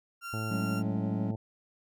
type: tone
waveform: 35% pulse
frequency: 1380 Hz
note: F6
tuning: 21 cents flat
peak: -35 dBFS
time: 0.21-0.83 s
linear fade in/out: 50 ms
type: harmonic tone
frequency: 109.8 Hz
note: A2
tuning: 3 cents flat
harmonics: 1 / 2 / 3 / 4 / 5 / 6 / 7 / 8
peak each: -33 / -39 / -43 / -45 / -47 / -49 / -50 / -51 dBFS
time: 0.33-1.36 s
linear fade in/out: 5 ms
type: chord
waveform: triangle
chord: F# suspended second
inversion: none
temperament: equal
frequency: 185 / 207.7 / 277.2 Hz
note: F#3 / G#3 / C#4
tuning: 0 / 0 / 0 cents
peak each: -31 / -32 / -35 dBFS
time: 0.51-1.31 s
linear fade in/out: 2 ms
effects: MP3 96 kbps